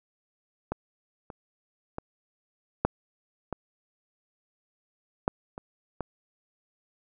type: clicks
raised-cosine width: 1 ms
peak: -15 / -26 / -19 / -7 / -17 / -9 / -24 / -17 dBFS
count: 8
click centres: 0.72 / 1.302 / 1.984 / 2.85 / 3.527 / 5.279 / 5.579 / 6.007 s
effects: none